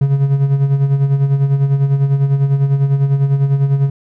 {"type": "tone with tremolo", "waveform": "triangle", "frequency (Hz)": 138.59, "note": "C#3", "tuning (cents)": 0, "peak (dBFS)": -6, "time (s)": [0.01, 3.9], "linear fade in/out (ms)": 5, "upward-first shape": "sine", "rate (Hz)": 10, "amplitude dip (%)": 60, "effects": []}